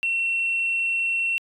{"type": "tone", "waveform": "sine", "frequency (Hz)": 2715, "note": "F7", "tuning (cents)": -50, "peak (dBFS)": -20, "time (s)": [0.03, 1.38], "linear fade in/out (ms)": 0, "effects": ["tanh soft clip ceiling -17 dBFS"]}